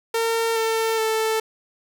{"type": "tone with pitch steps", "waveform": "sawtooth", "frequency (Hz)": [455.9, 448.6, 441.4], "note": ["A#4", "A4", "A4"], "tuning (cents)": [-39, 34, 5], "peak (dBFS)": -16, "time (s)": [0.14, 1.4], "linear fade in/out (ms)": 5, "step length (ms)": 420, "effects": []}